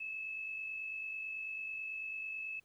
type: tone with amplitude modulation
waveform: sine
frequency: 2603 Hz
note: E7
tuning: 22 cents flat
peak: -37 dBFS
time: 0-2.6 s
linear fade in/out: 10 ms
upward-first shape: sine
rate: 49.1 Hz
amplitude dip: 40%
effects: pink hiss -73 dBFS RMS until 2.64 s